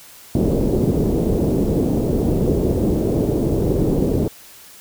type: low-pass noise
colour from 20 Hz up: white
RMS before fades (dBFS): -18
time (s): 0.35-4.28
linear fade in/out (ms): 2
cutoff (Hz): 430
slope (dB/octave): 24
effects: white hiss -43 dBFS RMS until 4.8 s